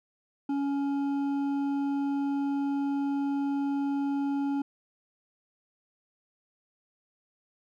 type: tone with hard clipping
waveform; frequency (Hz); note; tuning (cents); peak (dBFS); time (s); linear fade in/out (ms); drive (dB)
sine; 280; C#4; +18; -28; 0.49-4.62; 5; 7
effects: none

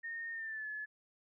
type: tone with pitch glide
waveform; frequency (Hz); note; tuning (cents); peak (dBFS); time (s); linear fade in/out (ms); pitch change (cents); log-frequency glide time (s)
sine; 1838 to 1714.9; A#6 to A6; -25 to -45; -39; 0.03-0.86; 20; -120; 0.32-0.68
effects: none

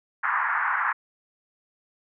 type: band-pass noise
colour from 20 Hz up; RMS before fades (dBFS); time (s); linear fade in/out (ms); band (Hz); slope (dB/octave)
white; -25; 0.23-0.93; 10; 900 to 1800; 48
effects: none

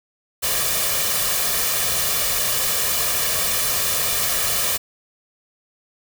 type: noise with comb filter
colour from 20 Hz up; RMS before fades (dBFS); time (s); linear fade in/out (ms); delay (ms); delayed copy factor
white; -21; 0.42-4.78; 20; 1.7; +0.6
effects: none

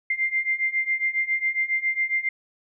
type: beating tone pair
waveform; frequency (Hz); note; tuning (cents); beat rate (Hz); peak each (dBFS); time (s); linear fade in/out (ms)
sine; 2093 / 2100.3; C7 / C7; 0 / +6; 7.3; -26 / -24; 0.1-2.29; 5
effects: none

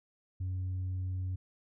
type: tone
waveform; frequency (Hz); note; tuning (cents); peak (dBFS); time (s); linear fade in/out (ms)
sine; 92.5; F#2; 0; -30; 0.4-1.36; 10
effects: tanh soft clip ceiling -31 dBFS

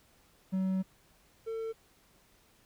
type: tone pair in turn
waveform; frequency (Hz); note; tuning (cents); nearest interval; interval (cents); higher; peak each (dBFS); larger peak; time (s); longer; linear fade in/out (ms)
triangle; 188.9 / 449.3; F#3 / A4; +36 / +36; octave + minor third; 1500; second; -26 / -32; first; 0.52-0.83 / 1.46-1.73; first; 20
effects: pink hiss -65 dBFS RMS until 2.65 s

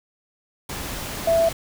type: tone in noise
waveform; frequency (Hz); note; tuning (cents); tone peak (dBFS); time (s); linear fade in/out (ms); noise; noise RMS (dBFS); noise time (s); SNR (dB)
sine; 663; E5; +10; -15; 1.27-1.49; 5; pink; -31; 0.69-1.53; +13
effects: none

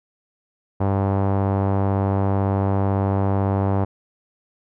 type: tone with low-pass filter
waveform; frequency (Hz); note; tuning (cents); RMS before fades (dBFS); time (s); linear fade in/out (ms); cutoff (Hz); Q
sawtooth; 98; G2; 0; -20; 0.8-3.85; 10; 870; 1.7
effects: none

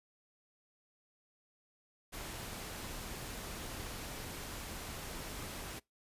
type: noise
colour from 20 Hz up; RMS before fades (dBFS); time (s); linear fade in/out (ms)
pink; -44; 2.12-5.8; 20
effects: noise-tail reverb RT60 0.2 s tail -25 dB re dry + resampled to 32000 Hz

